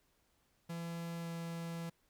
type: tone with pitch glide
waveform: 45% pulse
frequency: 168.4 to 167.43 Hz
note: E3 to E3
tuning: +37 to +27 cents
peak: -40 dBFS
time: 0.69-1.9 s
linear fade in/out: 10 ms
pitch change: -10 cents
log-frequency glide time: 1.21-1.27 s
effects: pink hiss -75 dBFS RMS until 2.09 s